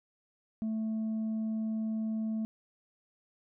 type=tone with tanh clipping; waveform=sine; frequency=220 Hz; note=A3; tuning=in tune; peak=-31 dBFS; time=0.62-2.45 s; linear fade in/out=0 ms; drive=2 dB; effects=none